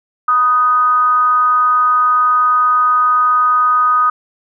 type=tone with frequency modulation; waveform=sine; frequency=1244.5 Hz; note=D#6; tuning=in tune; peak=-9 dBFS; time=0.28-4.1 s; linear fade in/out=5 ms; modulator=259 Hz; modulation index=0.35; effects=none